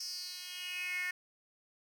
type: tone with high-pass filter sweep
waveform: 10% pulse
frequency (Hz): 361.7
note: F#4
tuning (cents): -39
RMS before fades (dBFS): -40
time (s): 0-1.11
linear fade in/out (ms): 5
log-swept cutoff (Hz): 5400 to 1900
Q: 6.5
effects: none